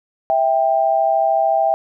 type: tone pair together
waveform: sine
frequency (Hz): 655.5 / 789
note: E5 / G5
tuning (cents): -10 / +11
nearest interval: minor third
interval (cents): 321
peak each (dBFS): -16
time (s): 0.3-1.74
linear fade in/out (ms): 0
effects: none